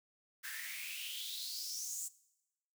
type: noise with high-pass filter sweep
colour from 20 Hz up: white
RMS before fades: -43 dBFS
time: 0.43-2.09 s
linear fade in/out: 20 ms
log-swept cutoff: 1600 to 7600 Hz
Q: 6.1
effects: noise-tail reverb RT60 0.9 s tail -20 dB re dry